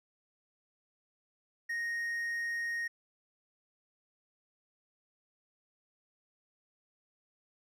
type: tone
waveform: triangle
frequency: 1864.7 Hz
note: A#6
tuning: in tune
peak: -31 dBFS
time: 1.69-2.88 s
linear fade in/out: 10 ms
effects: none